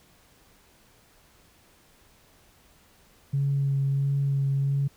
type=tone with vibrato; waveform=sine; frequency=138.59 Hz; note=C#3; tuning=in tune; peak=-21 dBFS; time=3.33-4.88 s; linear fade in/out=10 ms; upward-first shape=sine; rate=1.5 Hz; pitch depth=14 cents each way; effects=tanh soft clip ceiling -17 dBFS + pink hiss -59 dBFS RMS until 4.96 s